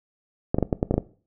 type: clicks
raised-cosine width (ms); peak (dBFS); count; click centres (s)
2; -7; 8; 0.545 / 0.585 / 0.627 / 0.728 / 0.829 / 0.91 / 0.941 / 0.98
effects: noise-tail reverb RT60 0.4 s tail -18 dB re dry